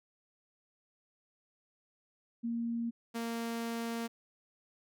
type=tone pair in turn; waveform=sine / sawtooth; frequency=233.1 / 231.2 Hz; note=A#3 / A#3; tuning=0 / -14 cents; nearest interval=unison; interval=14 cents; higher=first; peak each=-32 / -31 dBFS; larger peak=second; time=2.43-2.91 / 3.14-4.08 s; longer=second; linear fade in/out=20 ms; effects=none